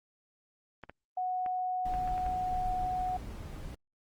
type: clicks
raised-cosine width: 0.5 ms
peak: -29 dBFS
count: 7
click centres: 0.837 / 0.896 / 1.462 / 1.939 / 2.076 / 2.179 / 2.264 s
type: tone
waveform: sine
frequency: 736 Hz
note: F#5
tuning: 9 cents flat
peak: -30 dBFS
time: 1.17-3.17 s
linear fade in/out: 5 ms
type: noise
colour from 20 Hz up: brown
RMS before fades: -40 dBFS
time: 1.85-3.75 s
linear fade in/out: 5 ms
effects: Opus 24 kbps